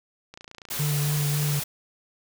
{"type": "click train", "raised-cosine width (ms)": 0.2, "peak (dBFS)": -25, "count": 23, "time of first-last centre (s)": [0.34, 1.104], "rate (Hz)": 28.8}
{"type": "noise", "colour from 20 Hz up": "white", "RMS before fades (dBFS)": -31, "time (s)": [0.7, 1.64], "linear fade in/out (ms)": 10}
{"type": "tone with vibrato", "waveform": "triangle", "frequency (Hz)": 146.83, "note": "D3", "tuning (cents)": 0, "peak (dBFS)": -21, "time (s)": [0.79, 1.6], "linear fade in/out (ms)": 10, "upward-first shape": "triangle", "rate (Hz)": 3.6, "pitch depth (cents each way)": 25}
{"effects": []}